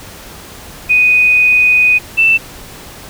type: tone pair in turn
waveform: sine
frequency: 2489 / 2664 Hz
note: D#7 / E7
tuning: 0 / +18 cents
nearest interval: minor second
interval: 118 cents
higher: second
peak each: -6 dBFS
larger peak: neither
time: 0.89-1.99 / 2.17-2.38 s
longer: first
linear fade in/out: 20 ms
effects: pink hiss -33 dBFS RMS until 3.09 s